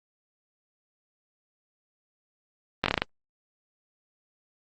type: slowing click train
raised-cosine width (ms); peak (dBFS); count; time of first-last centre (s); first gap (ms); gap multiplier
0.3; -6; 7; 2.84-3.02; 20; 1.16
effects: Opus 24 kbps